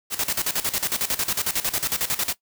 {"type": "noise with tremolo", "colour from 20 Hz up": "white", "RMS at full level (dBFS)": -23, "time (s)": [0.1, 2.35], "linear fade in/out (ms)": 50, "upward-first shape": "square", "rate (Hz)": 11, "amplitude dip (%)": 80, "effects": ["noise-tail reverb RT60 0.1 s tail -19 dB re dry"]}